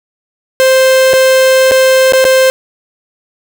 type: tone with dropouts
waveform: 45% pulse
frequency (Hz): 523.3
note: C5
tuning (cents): 0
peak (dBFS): -5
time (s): 0.6-2.5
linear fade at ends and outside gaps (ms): 0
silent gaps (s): 1.133-1.137 / 1.712-1.718 / 2.123-2.134 / 2.243-2.251
effects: none